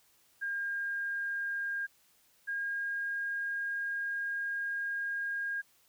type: tone pair in turn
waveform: sine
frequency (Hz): 1612 / 1622.3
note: G6 / G#6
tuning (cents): +48 / -41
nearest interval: unison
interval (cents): 11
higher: second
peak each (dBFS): -32 / -32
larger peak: neither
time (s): 0.41-1.87 / 2.47-5.62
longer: second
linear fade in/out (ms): 20
effects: white hiss -67 dBFS RMS until 5.88 s